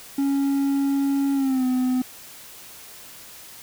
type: tone with pitch glide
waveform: triangle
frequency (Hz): 277.2 to 254.2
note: C#4 to C4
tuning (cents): 0 to -50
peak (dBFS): -17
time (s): 0.18-2.02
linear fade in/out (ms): 5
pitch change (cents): -150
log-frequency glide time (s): 1.34-1.65
effects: white hiss -43 dBFS RMS until 3.62 s